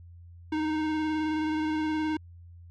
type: tone with vibrato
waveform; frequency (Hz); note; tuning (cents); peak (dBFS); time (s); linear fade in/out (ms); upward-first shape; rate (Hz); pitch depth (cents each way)
square; 310; D#4; -6; -27; 0.52-2.17; 5; square; 19; 16
effects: added 86 Hz sine -46 dBFS peak until 2.7 s + low-pass 3000 Hz 12 dB/octave